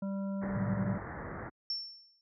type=harmonic tone; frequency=196 Hz; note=G3; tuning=in tune; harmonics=1 / 3 / 5 / 7; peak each=-33 / -43 / -52 / -55 dBFS; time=0.02-0.98 s; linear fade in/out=5 ms
type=low-pass noise; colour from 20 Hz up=pink; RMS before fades=-41 dBFS; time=0.41-1.5 s; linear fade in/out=20 ms; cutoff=2000 Hz; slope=96 dB/octave
type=chord; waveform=sine; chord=A diminished seventh; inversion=none; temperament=equal; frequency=110 / 130.81 / 155.56 / 185 Hz; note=A2 / C3 / Eb3 / Gb3; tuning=0 / 0 / 0 / 0 cents; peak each=-35 / -40 / -41 / -37 dBFS; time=0.53-0.96 s; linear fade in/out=20 ms
type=tone with exponential decay; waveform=sine; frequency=5420 Hz; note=E8; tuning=47 cents sharp; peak=-30 dBFS; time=1.7-2.21 s; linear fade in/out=1 ms; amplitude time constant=110 ms
effects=high-pass 60 Hz 12 dB/octave